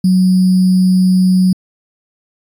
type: tone with sample-and-hold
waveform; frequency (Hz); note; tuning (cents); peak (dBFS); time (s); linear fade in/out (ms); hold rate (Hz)
sine; 185; F#3; 0; -7; 0.04-1.53; 5; 4900
effects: resampled to 32000 Hz